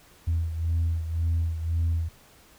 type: beating tone pair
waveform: sine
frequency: 82.41 / 84.31 Hz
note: E2 / E2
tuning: 0 / +40 cents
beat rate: 1.9 Hz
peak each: -23 / -29 dBFS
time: 0.27-2.09 s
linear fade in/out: 10 ms
effects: tanh soft clip ceiling -19 dBFS + pink hiss -55 dBFS RMS until 2.58 s